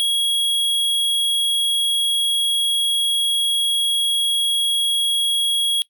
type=tone; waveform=square; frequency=3310 Hz; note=G#7; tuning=6 cents flat; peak=-17 dBFS; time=0-5.82 s; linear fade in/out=0 ms; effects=noise-tail reverb RT60 0.1 s tail -21 dB re dry